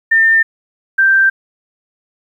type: tone pair in turn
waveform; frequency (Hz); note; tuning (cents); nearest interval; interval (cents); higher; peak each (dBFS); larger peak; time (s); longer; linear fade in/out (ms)
sine; 1803 / 1569.4; A6 / G6; +42 / +2; major second; 240; first; -7; neither; 0.11-0.43 / 0.98-1.3; neither; 10
effects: 8-bit